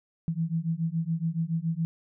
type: beating tone pair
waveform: sine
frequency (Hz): 160.9 / 168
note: E3 / E3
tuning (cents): -42 / +33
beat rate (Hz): 7.1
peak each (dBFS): -29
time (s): 0.28-1.85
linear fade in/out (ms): 0
effects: none